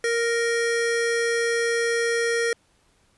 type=tone pair together; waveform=square; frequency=466.2 / 1864.8 Hz; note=A#4 / A#6; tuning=0 / 0 cents; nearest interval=2 octaves; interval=2400 cents; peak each=-23 / -27 dBFS; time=0.04-2.53 s; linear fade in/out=2 ms; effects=pink hiss -63 dBFS RMS until 3.17 s + resampled to 24000 Hz